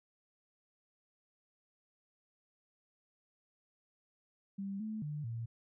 sine tone with pitch steps, 196.9 / 216.9 / 149 / 115.3 Hz, G3 / A3 / D3 / A#2, +8 / -25 / +25 / -19 cents, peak -37 dBFS, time 4.58-5.46 s, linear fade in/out 10 ms, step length 220 ms, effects none

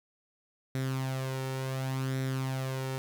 sawtooth tone with flanger, 132.1 Hz, C3, 17 cents sharp, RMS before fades -33 dBFS, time 0.75-2.98 s, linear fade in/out 0 ms, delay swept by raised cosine 0.52 to 2.22 ms, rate 0.69 Hz, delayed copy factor +0.55, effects none

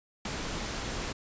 pink noise with ADSR envelope, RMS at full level -31 dBFS, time 0.25-1.13 s, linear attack 4 ms, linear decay 5 ms, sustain -4 dB, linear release 14 ms, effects resampled to 16000 Hz

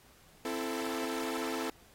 sawtooth chord, A minor, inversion first, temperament equal with one note detuned, 261.6 / 334 / 440 Hz, C4 / E4 / A4, 0 / +23 / 0 cents, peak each -34 dBFS, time 0.45-1.7 s, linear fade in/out 2 ms, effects pink hiss -61 dBFS RMS until 1.94 s + AAC 48 kbps

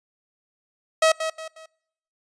sawtooth tone with echo, 640 Hz, D#5, 49 cents sharp, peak -11 dBFS, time 1.02-1.12 s, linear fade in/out 5 ms, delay 180 ms, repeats 3, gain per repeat -9 dB, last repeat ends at 1.66 s, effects noise-tail reverb RT60 0.8 s tail -25 dB re dry + resampled to 22050 Hz

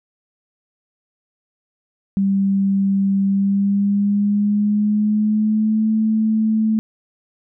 sine tone with pitch glide, 196 to 218.7 Hz, G3 to A3, 0 to -10 cents, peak -14 dBFS, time 2.17-6.79 s, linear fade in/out 0 ms, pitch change +190 cents, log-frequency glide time 3.26-5.9 s, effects none

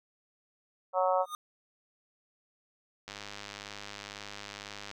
harmonic tone, 185 Hz, F#3, in tune, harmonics 3 / 4 / 5 / 6 / 7, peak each -28 / -30 / -32 / -34 / -35 dBFS, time 0.93-1.26 s, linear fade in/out 50 ms
square tone with exponential growth, 1226 Hz, D#6, 26 cents flat, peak -33 dBFS, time 1.2-1.35 s, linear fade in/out 1 ms, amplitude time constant 32 ms
click train, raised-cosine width 0.2 ms, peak -24 dBFS, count 188, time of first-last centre 3.08-4.913 s, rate 102 Hz
effects none

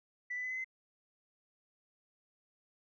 sine tone with pitch steps, 1975.5 / 1995 / 2015 / 2035 / 2055 Hz, B6 / B6 / B6 / C7 / C7, 0 / +17 / +34 / -49 / -32 cents, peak -35 dBFS, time 0.3-0.645 s, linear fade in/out 10 ms, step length 69 ms, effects tanh soft clip ceiling -31 dBFS

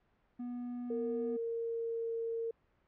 triangle tone, 244 Hz, B3, 21 cents flat, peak -36 dBFS, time 0.39-1.37 s, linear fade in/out 10 ms
sine tone with pitch glide, 461 to 457.8 Hz, A#4 to A#4, -19 to -31 cents, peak -34 dBFS, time 0.9-2.51 s, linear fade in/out 5 ms, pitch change -12 cents, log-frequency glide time 1.64-2.14 s
effects pink hiss -73 dBFS RMS until 2.87 s + low-pass 2000 Hz 12 dB/octave

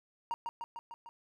triangle tone with echo, 936 Hz, A#5, 7 cents sharp, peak -30 dBFS, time 0.31-0.34 s, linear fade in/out 0 ms, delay 150 ms, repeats 5, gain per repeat -3 dB, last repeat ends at 1.09 s, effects none

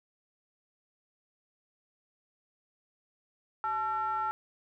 triangle ring-modulated tone, 242.3 Hz, B3, 33 cents flat, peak -24 dBFS, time 3.64-4.31 s, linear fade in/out 0 ms, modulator 1110 Hz, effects none

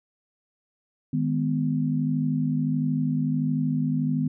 sine chord, G# minor, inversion second, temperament just, 155.74 / 207.7 / 249.2 Hz, D#3 / G#3 / B3, +2 / 0 / +16 cents, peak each -25 / -31 / -25 dBFS, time 1.13-4.28 s, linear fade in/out 5 ms, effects none

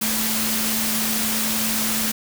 sine tone in noise, 220 Hz, A3, in tune, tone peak -27 dBFS, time 0.01-2.12 s, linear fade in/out 10 ms, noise white, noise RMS -23 dBFS, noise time 0.01-2.12 s, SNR -7 dB, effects none

